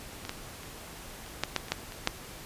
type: clicks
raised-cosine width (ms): 0.2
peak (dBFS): -21 / -16 / -30 / -28 / -9 / -9 / -24 / -9 / -25 / -7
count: 10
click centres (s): 0.251 / 0.294 / 0.633 / 1.263 / 1.436 / 1.563 / 1.684 / 1.72 / 1.922 / 2.074
effects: pink hiss -45 dBFS RMS until 2.45 s + resampled to 32000 Hz